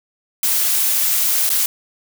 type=noise with dropouts; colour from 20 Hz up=blue; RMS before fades=-17 dBFS; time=0.43-1.66 s; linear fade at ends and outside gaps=2 ms; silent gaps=1.493-1.501 s; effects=none